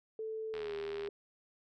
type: tone with pitch glide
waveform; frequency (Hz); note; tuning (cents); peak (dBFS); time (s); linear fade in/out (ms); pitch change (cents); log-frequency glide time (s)
sine; 440 to 403.5; A4 to G#4; 0 to -50; -37; 0.19-1.09; 2; -150; 0.52-0.75
type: click train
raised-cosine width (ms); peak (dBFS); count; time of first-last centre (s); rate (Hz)
0.3; -30; 42; 0.54-1.074; 76.8
effects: none